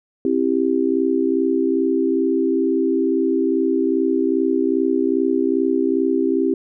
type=chord; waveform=sine; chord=C major; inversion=none; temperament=equal with one note detuned; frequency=267 / 329.6 / 392 Hz; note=C4 / E4 / G4; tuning=+35 / 0 / 0 cents; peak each=-20 dBFS; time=0.25-6.54 s; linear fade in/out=2 ms; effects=none